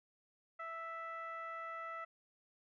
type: tone with low-pass filter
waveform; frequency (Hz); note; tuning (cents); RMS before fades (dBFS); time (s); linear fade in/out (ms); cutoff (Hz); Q
15% pulse; 659.3; E5; 0; -45; 0.59-2.05; 10; 1600; 5.4
effects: none